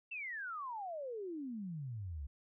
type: exponential sweep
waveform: sine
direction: down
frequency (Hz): 2727 to 65.41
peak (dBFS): -40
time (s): 0.11-2.27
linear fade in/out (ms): 10
effects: none